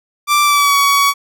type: tone with pitch glide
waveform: sawtooth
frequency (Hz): 1174.7 to 1126.8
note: D6 to C#6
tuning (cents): 0 to +28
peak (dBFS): -6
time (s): 0.27-1.14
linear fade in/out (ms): 50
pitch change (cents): -72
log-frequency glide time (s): 0.43-0.76
effects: none